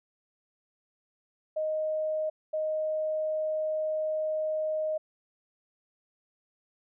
sine tone pair in turn, 622.3 / 622.3 Hz, D#5 / D#5, 0 / 0 cents, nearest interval unison, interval 0 cents, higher neither, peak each -27 dBFS, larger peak neither, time 1.56-2.3 / 2.53-4.98 s, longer second, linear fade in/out 10 ms, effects none

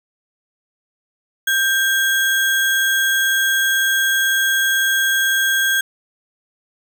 sine tone with sample-and-hold, 1582 Hz, G6, 15 cents sharp, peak -14 dBFS, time 1.47-5.81 s, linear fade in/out 5 ms, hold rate 4900 Hz, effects none

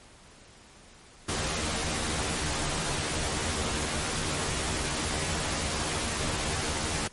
pink noise with comb filter, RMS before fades -30 dBFS, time 1.28-7.08 s, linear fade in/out 10 ms, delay 13 ms, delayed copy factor +0.95, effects pink hiss -53 dBFS RMS until 7.12 s + MP3 48 kbps

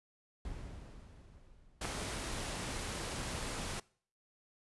brown noise with exponential decay, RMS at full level -41 dBFS, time 0.45-2.66 s, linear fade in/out 1 ms, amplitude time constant 480 ms
pink noise, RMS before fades -40 dBFS, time 1.81-3.8 s, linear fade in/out 5 ms
clicks, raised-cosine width 0.5 ms, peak -24 dBFS, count 2, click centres 1.847 / 1.853 s
effects noise-tail reverb RT60 0.5 s tail -23 dB re dry + resampled to 24000 Hz

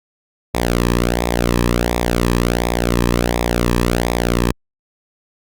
sawtooth tone with flanger, 59.4 Hz, A#1, 33 cents sharp, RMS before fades -17 dBFS, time 0.54-4.52 s, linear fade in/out 5 ms, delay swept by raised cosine 0.67 to 1.42 ms, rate 1.4 Hz, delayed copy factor -0.75, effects Opus 48 kbps

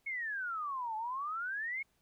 sine exponential two-way sweep, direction down then up, 2217 to 854 to 2217 Hz, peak -35 dBFS, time 0.06-1.83 s, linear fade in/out 10 ms, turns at 0.96 s, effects pink hiss -75 dBFS RMS until 2.01 s

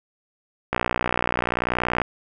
click train, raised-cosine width 0.5 ms, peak -6 dBFS, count 79, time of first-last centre 0.73-2.017 s, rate 60.6 Hz, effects none

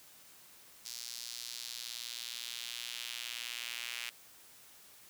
sawtooth tone with high-pass filter sweep, 119.3 Hz, A#2, 41 cents sharp, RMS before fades -43 dBFS, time 0.85-4.1 s, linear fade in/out 10 ms, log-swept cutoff 5000 to 2500 Hz, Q 2, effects white hiss -58 dBFS RMS until 5.09 s + high-pass 60 Hz 12 dB/octave

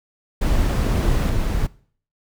brown noise with level steps, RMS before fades -18 / -21 dBFS, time 0.41-1.67 s, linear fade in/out 10 ms, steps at 1.29 s, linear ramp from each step 10 ms, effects noise-tail reverb RT60 0.5 s tail -21 dB re dry

